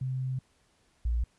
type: tone pair in turn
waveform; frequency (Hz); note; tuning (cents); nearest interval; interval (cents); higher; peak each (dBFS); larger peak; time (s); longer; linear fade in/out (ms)
sine; 130 / 58.41; C3 / A#1; -11 / +4; octave + major second; 1385; first; -29 / -25; second; 0.01-0.39 / 1.05-1.24; first; 5
effects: pink hiss -68 dBFS RMS until 1.38 s + resampled to 24000 Hz